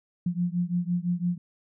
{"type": "beating tone pair", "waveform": "sine", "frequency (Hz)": [173.4, 179.3], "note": ["F3", "F3"], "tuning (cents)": [-12, 46], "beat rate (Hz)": 5.9, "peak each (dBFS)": [-27, -28], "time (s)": [0.26, 1.38], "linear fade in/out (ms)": 5, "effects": []}